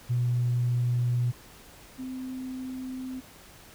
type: tone pair in turn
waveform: sine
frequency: 121.9 / 258.3 Hz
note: B2 / C4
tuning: -22 / -22 cents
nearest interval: octave + minor second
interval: 1300 cents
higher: second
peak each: -22 / -33 dBFS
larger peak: first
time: 0.09-1.32 / 1.98-3.21 s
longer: neither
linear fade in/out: 20 ms
effects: tanh soft clip ceiling -18 dBFS + pink hiss -51 dBFS RMS until 3.74 s